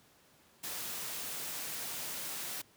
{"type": "noise", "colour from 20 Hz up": "white", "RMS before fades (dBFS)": -40, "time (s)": [0.63, 2.62], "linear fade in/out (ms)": 10, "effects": ["pink hiss -64 dBFS RMS until 2.76 s", "high-pass 100 Hz 12 dB/octave"]}